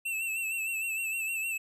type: tone with vibrato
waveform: square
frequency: 2665 Hz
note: E7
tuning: 18 cents sharp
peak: -31 dBFS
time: 0.05-1.58 s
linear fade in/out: 10 ms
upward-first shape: sine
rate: 6.5 Hz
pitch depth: 51 cents each way
effects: none